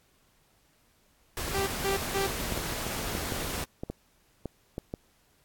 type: noise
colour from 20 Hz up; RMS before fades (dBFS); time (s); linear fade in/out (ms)
pink; -34; 1.37-3.64; 0
type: tone bursts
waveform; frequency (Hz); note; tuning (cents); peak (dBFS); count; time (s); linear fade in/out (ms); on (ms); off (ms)
sawtooth; 392; G4; 0; -23; 3; 1.54-2.27; 10; 130; 170
type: clicks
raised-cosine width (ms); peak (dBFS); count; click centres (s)
2; -20; 10; 2.523 / 2.576 / 2.866 / 3.151 / 3.322 / 3.835 / 3.9 / 4.457 / 4.781 / 4.939
effects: pink hiss -66 dBFS RMS until 5.44 s + AAC 64 kbps